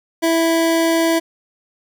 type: tone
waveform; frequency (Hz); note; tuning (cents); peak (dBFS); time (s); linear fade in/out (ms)
25% pulse; 329.6; E4; 0; -10; 0.22-1.2; 20
effects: 8-bit